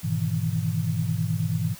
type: chord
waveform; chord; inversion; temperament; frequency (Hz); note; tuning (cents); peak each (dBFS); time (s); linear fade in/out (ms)
sine; E major seventh; first; equal; 103.83 / 123.47 / 155.56 / 164.81; G#2 / B2 / D#3 / E3; 0 / 0 / 0 / 0; -28 / -29 / -30 / -27; 0.03-1.75; 20
effects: white hiss -45 dBFS RMS until 1.79 s